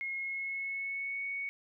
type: tone with pitch glide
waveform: sine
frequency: 2159 to 2226 Hz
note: C#7 to C#7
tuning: -46 to +7 cents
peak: -34 dBFS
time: 0.01-1.49 s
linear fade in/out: 0 ms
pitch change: +53 cents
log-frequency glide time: 0.15-1.23 s
effects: none